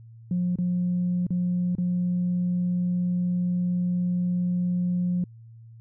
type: tone with dropouts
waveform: sine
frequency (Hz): 178.3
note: F3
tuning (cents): +36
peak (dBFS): -21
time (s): 0.31-5.24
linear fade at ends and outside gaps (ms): 2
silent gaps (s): 0.557-0.586 / 1.267-1.305 / 1.752-1.783
effects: tanh soft clip ceiling -18 dBFS + added 114 Hz sine -44 dBFS peak until 5.8 s